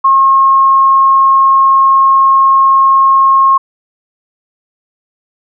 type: tone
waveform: sine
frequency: 1079 Hz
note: C#6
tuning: 47 cents flat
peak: -4 dBFS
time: 0.04-3.58 s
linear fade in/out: 10 ms
effects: none